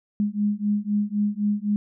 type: beating tone pair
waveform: sine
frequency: 205.1 / 209 Hz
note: G#3 / G#3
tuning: -21 / +11 cents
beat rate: 3.9 Hz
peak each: -24 dBFS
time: 0.2-1.76 s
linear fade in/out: 0 ms
effects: none